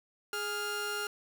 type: tone pair together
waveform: sawtooth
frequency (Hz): 414.8 / 1400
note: G#4 / F6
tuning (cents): -2 / +4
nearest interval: octave + major sixth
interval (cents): 2106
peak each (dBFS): -34 / -31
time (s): 0.33-1.07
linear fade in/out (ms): 2
effects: none